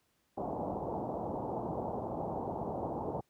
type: low-pass noise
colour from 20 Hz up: white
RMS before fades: -37 dBFS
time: 0.37-3.21 s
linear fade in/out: 10 ms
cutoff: 900 Hz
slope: 48 dB/octave
effects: pink hiss -75 dBFS RMS until 3.29 s + high-pass 80 Hz 12 dB/octave